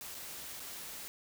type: noise with dropouts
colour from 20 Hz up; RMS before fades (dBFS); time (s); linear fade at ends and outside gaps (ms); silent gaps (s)
white; -45; 0.01-1.08; 0; 0.146-0.15 / 0.597-0.602
effects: none